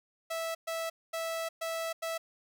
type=tone bursts at uneven times; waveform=sawtooth; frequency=656 Hz; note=E5; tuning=9 cents flat; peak=-29 dBFS; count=5; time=0.3-0.55 / 0.67-0.9 / 1.13-1.49 / 1.61-1.93 / 2.02-2.18 s; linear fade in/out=10 ms; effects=none